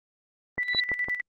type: click train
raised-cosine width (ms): 1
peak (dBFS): -20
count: 4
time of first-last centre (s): 0.58-1.085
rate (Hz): 5.94
type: tone with tremolo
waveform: sine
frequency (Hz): 1975.5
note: B6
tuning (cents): 0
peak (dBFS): -24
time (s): 0.58-1.21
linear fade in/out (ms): 5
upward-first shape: square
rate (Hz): 9.7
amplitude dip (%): 65
type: tone with exponential growth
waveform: sine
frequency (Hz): 3951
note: B7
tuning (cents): 0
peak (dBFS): -17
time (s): 0.62-0.8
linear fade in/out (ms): 2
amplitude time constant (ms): 37
effects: Opus 24 kbps